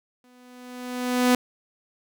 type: tone with exponential growth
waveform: sawtooth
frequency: 248.9 Hz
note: B3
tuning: 14 cents sharp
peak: -11 dBFS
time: 0.24-1.35 s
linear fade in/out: 2 ms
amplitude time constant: 240 ms
effects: none